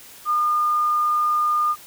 sine tone, 1214 Hz, D#6, 43 cents flat, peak -17 dBFS, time 0.25-1.76 s, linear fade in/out 50 ms, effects white hiss -44 dBFS RMS until 1.86 s

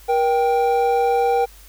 triangle tone pair together, 475.9 / 784 Hz, A#4 / G5, +36 / 0 cents, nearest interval major sixth, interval 864 cents, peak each -16 dBFS, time 0.08-1.46 s, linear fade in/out 20 ms, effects added 50 Hz sine -44 dBFS peak until 1.68 s + white hiss -48 dBFS RMS until 1.68 s

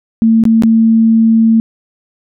sine tone with dropouts, 225 Hz, A3, 39 cents sharp, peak -5 dBFS, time 0.22-1.6 s, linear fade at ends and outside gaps 0 ms, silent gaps 0.438-0.453 / 0.623-0.635 s, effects none

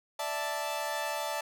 sawtooth chord, D suspended second, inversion none, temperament equal, 587.3 / 659.3 / 880 Hz, D5 / E5 / A5, 0 / 0 / 0 cents, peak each -33 / -34 / -31 dBFS, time 0.19-1.41 s, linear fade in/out 5 ms, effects none

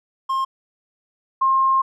triangle / sine tone pair in turn, 1065 / 1065 Hz, C6 / C6, +30 / +30 cents, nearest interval unison, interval 0 cents, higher neither, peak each -17 / -14 dBFS, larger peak second, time 0.29-0.45 / 1.41-1.82 s, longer second, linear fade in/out 10 ms, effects none

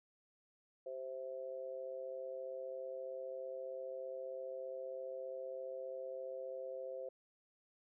sine tone with amplitude modulation, 523.3 Hz, C5, in tune, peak -38 dBFS, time 0.86-7.09 s, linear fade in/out 5 ms, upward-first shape sine, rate 135 Hz, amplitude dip 85%, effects none

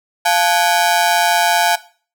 sawtooth ring-modulated tone, 784 Hz, G5, in tune, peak -5 dBFS, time 0.25-1.76 s, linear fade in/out 10 ms, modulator 87.4 Hz, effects noise-tail reverb RT60 0.4 s tail -17 dB re dry

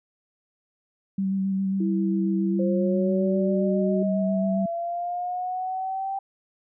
sine tone with vibrato, 193.1 Hz, G3, 26 cents flat, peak -22 dBFS, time 1.18-4.66 s, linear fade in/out 5 ms, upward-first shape square, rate 7.4 Hz, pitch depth 14 cents each way
sine tone with pitch glide, 329.6 to 372.1 Hz, E4 to F#4, 0 to +10 cents, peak -26 dBFS, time 1.8-4.03 s, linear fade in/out 5 ms, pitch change +210 cents, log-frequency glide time 2.4-3.13 s
sine linear sweep, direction up, 523.3 to 784 Hz, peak -26 dBFS, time 2.59-6.19 s, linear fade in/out 5 ms
effects none

